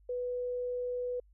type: tone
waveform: sine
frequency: 493.9 Hz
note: B4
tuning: in tune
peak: -32 dBFS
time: 0.09-1.2 s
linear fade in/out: 5 ms
effects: added 50 Hz sine -59 dBFS peak until 1.33 s